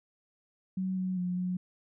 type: tone with pitch steps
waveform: sine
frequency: 187.6 / 185.5 / 179.6 / 181.7 Hz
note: F#3 / F#3 / F3 / F#3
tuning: +24 / +5 / +49 / -31 cents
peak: -29 dBFS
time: 0.77-1.57 s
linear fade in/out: 5 ms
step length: 200 ms
effects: none